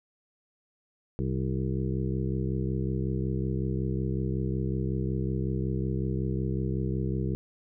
harmonic tone, 65.41 Hz, C2, in tune, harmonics 1 / 2 / 3 / 5 / 6 / 7, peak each -33 / -30 / -33 / -36 / -37 / -42 dBFS, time 1.19-7.35 s, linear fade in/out 0 ms, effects none

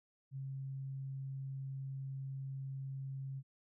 sine tone, 135.1 Hz, C#3, 44 cents flat, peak -40 dBFS, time 0.31-3.43 s, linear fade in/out 50 ms, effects none

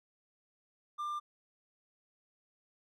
triangle tone, 1193 Hz, D6, 27 cents sharp, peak -33 dBFS, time 0.98-1.2 s, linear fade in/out 20 ms, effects none

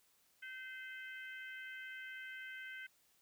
harmonic tone, 516 Hz, C5, 24 cents flat, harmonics 3 / 4 / 5 / 6, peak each -48 / -51 / -57 / -58 dBFS, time 0.42-2.87 s, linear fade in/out 10 ms, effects white hiss -73 dBFS RMS until 3.21 s

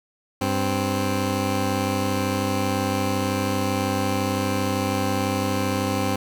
15% pulse tone pair together, 97.99 / 261.6 Hz, G2 / C4, 0 / 0 cents, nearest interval octave + perfect fourth, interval 1700 cents, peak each -18 dBFS, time 0.41-6.16 s, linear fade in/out 5 ms, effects none

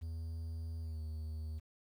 triangle tone with pitch glide, 81.7 to 78.28 Hz, E2 to D#2, -15 to +11 cents, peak -37 dBFS, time 0.01-1.6 s, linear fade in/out 20 ms, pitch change -74 cents, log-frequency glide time 0.81-1 s, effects 11-bit

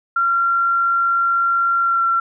sine tone with pitch glide, 1374 to 1359.8 Hz, F6 to F6, -29 to -47 cents, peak -14 dBFS, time 0.16-2.2 s, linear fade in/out 5 ms, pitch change -18 cents, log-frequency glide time 1.81-2.04 s, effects none

